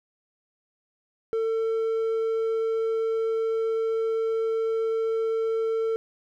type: tone with hard clipping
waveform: sine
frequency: 448.7 Hz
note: A4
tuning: 34 cents sharp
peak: -24 dBFS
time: 1.33-5.96 s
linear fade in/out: 0 ms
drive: 3 dB
effects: none